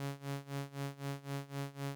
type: tone with tremolo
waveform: sawtooth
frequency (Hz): 139.6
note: C#3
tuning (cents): +13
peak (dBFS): -32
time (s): 0-1.95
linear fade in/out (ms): 0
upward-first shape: sine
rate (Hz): 3.9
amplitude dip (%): 90
effects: none

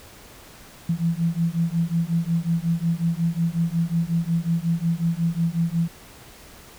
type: beating tone pair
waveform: sine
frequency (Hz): 164.81 / 170.31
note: E3 / F3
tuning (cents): 0 / -43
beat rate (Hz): 5.5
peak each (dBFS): -23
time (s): 0.89-5.88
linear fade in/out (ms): 5
effects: pink hiss -46 dBFS RMS until 6.78 s

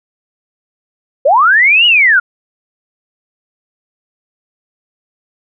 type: linear two-way sweep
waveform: sine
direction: up then down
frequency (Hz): 498.8 to 2946 to 1369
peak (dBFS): -5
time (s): 1.25-2.2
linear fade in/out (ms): 10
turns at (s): 1.86
effects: none

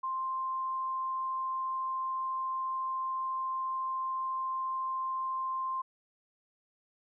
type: tone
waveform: sine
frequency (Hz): 1049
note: C6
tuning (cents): +4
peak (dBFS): -31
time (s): 0.03-5.82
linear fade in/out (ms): 10
effects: none

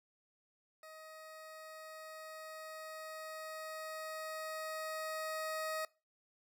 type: tone with level ramp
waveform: 20% pulse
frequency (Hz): 630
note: D#5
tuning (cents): +21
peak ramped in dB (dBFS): -47 to -32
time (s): 0.83-5.85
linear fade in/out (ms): 2
effects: noise-tail reverb RT60 0.3 s tail -22 dB re dry

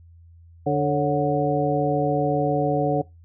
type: harmonic tone with a mistuned harmonic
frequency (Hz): 146.83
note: D3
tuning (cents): 0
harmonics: 1 / 2 / 3 / 4 / 5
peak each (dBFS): -25 / -25 / -25 / -25 / -25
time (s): 0.66-3.02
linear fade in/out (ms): 10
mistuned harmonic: 4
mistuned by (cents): -98
effects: noise-tail reverb RT60 0.2 s tail -21 dB re dry + added 84 Hz sine -46 dBFS peak until 3.24 s

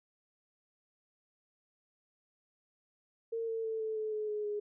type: tone with pitch steps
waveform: sine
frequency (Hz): 456.3 / 450.3 / 444.3 / 438.5 / 432.7 / 427 / 421.3 / 415.8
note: A#4 / A4 / A4 / A4 / A4 / G#4 / G#4 / G#4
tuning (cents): -37 / +40 / +17 / -6 / -29 / +48 / +25 / +2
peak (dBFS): -33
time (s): 3.32-4.6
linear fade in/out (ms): 10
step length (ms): 160
effects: none

